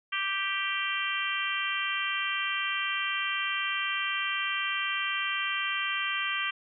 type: harmonic tone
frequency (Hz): 392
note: G4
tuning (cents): 0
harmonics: 3 / 4 / 5 / 6 / 7 / 8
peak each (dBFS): -35 / -35 / -35 / -35 / -35 / -35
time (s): 0.12-6.51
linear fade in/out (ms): 10
effects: none